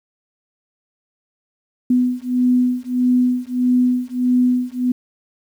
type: beating tone pair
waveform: sine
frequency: 248.6 / 250.2 Hz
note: B3 / B3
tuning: +12 / +23 cents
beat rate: 1.6 Hz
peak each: -17 dBFS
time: 1.9-4.92 s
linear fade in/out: 5 ms
effects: 8-bit

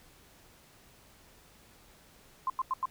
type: tone bursts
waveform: sine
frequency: 1046.5 Hz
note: C6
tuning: in tune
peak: -27 dBFS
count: 4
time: 2.47-2.856 s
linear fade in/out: 2 ms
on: 29 ms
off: 90 ms
effects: pink hiss -59 dBFS RMS until 2.9 s

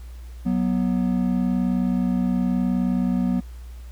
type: tone pair together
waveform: triangle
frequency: 185 / 244.1 Hz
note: F#3 / B3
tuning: 0 / -20 cents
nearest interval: perfect fourth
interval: 480 cents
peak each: -20 dBFS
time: 0.45-3.41 s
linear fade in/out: 20 ms
effects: added 60 Hz sine -35 dBFS peak until 3.91 s + pink hiss -54 dBFS RMS until 3.91 s

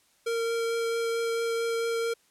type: tone with vibrato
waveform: square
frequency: 460.9 Hz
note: A#4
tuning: 20 cents flat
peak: -27 dBFS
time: 0.26-2.14 s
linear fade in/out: 10 ms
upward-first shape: triangle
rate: 4.5 Hz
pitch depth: 9 cents each way
effects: white hiss -65 dBFS RMS until 2.3 s + low-pass 11000 Hz 12 dB/octave

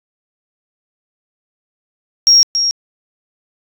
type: tone with echo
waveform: sine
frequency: 5588 Hz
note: F8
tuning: in tune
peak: -4 dBFS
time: 2.27-2.43 s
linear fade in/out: 0 ms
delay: 280 ms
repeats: 1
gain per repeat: -8 dB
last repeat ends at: 2.71 s
effects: tanh soft clip ceiling 0 dBFS

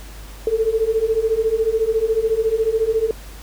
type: beating tone pair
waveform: sine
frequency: 436.3 / 450.3 Hz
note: A4 / A4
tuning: -15 / +40 cents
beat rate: 14 Hz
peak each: -20 / -18 dBFS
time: 0.47-3.11 s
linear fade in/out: 2 ms
effects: added 50 Hz sine -35 dBFS peak until 3.42 s + pink hiss -42 dBFS RMS until 3.42 s

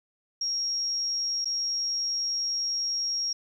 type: tone with dropouts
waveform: sine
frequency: 5590 Hz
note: F8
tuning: 1 cent sharp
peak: -26 dBFS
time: 0.41-3.33 s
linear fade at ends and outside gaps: 5 ms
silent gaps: 1.446-1.455 s
effects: 10-bit

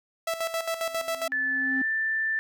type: tone with tremolo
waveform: sawtooth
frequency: 659.3 Hz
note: E5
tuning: in tune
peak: -22 dBFS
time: 0.27-1.28 s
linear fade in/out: 5 ms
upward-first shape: square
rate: 7.4 Hz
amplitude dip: 65%
type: tone with exponential growth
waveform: triangle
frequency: 265.4 Hz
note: C4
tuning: 25 cents sharp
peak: -24 dBFS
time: 0.8-1.82 s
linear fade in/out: 5 ms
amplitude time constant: 220 ms
type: tone with pitch glide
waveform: sine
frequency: 1743 to 1771.4 Hz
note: A6 to A6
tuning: -17 to +11 cents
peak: -24 dBFS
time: 1.32-2.39 s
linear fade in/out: 0 ms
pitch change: +28 cents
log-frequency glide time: 1.6-1.87 s
effects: none

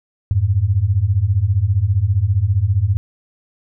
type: beating tone pair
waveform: sine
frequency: 89.1 / 104.1 Hz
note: F2 / G#2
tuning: +35 / +5 cents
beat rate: 15 Hz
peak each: -17 / -15 dBFS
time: 0.31-2.97 s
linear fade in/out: 0 ms
effects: none

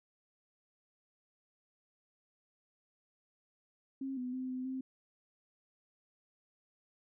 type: tone with pitch steps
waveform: sine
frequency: 268.6 / 250.4 / 257.7 / 255.6 / 261.6 Hz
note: C4 / B3 / C4 / C4 / C4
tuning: +46 / +24 / -26 / -40 / 0 cents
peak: -36 dBFS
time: 4.01-4.81 s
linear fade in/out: 5 ms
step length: 160 ms
effects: none

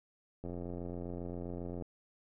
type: click train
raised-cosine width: 2 ms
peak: -29 dBFS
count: 122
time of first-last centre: 0.44-1.823 s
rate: 87.5 Hz
effects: none

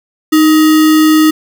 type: tone with sample-and-hold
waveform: sine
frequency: 311.1 Hz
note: D#4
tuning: in tune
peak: -4 dBFS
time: 0.32-1.31 s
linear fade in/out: 10 ms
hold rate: 1575 Hz
effects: none

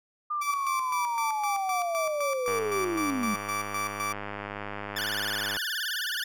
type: linear sweep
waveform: sine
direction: down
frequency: 1212 to 199.2 Hz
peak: -27 dBFS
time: 0.3-3.35 s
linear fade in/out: 10 ms
type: tone with tremolo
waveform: 30% pulse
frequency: 1163 Hz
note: D6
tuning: 17 cents flat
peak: -26 dBFS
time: 0.41-4.13 s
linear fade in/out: 10 ms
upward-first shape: square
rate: 3.9 Hz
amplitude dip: 65%
type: click train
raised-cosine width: 0.5 ms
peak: -20 dBFS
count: 316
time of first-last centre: 2.48-5.568 s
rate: 102 Hz
type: tone with vibrato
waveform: 20% pulse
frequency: 1608 Hz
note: G6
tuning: 44 cents sharp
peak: -24 dBFS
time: 4.96-6.24 s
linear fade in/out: 5 ms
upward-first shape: sine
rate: 19 Hz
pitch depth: 190 cents each way
effects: none

